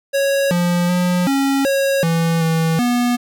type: tone with pitch steps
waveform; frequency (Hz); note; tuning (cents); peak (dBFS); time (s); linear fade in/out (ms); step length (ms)
square; 553 / 175.3 / 178.8 / 274.3 / 548 / 165.7 / 162.8 / 243.1; C#5 / F3 / F3 / C#4 / C#5 / E3 / E3 / B3; -4 / +7 / +41 / -18 / -20 / +9 / -21 / -27; -15; 0.13-3.17; 20; 380
effects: none